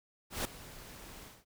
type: noise with ADSR envelope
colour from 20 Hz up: pink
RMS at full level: -33 dBFS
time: 0.3-1.45 s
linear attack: 150 ms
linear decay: 4 ms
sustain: -17 dB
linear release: 220 ms
effects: none